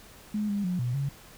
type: tone with pitch steps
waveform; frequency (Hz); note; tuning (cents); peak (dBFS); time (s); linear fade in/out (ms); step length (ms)
sine; 210.7 / 202.7 / 180.1 / 122.7 / 139.2; G#3 / G#3 / F#3 / B2 / C#3; +25 / -42 / -46 / -11 / +8; -26; 0.34-1.09; 5; 150
effects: pink hiss -51 dBFS RMS until 1.37 s